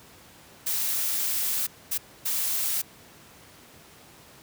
blue noise bursts at uneven times, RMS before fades -27 dBFS, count 3, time 0.66-1.67 / 1.91-1.98 / 2.25-2.82 s, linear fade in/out 10 ms, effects pink hiss -51 dBFS RMS until 4.42 s + high-pass 80 Hz 12 dB/octave

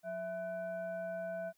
sine tone with frequency modulation, 660 Hz, E5, 2 cents sharp, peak -37 dBFS, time 0.03-1.53 s, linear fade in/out 50 ms, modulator 841 Hz, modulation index 0.53, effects white hiss -75 dBFS RMS until 1.57 s

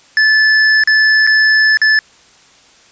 square tone with dropouts, 1740 Hz, A6, 20 cents flat, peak -8 dBFS, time 0.17-1.99 s, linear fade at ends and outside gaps 1 ms, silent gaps 0.837-0.874 / 1.267-1.273 / 1.772-1.816 s, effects white hiss -46 dBFS RMS until 2.91 s + resampled to 16000 Hz

